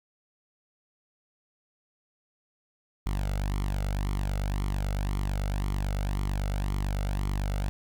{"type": "tone with flanger", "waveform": "sawtooth", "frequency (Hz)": 49, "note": "G1", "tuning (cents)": 0, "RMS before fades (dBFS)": -29, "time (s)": [3.06, 7.69], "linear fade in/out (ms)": 0, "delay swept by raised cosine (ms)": [0.92, 1.45], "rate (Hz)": 1.9, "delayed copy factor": 0.7, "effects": []}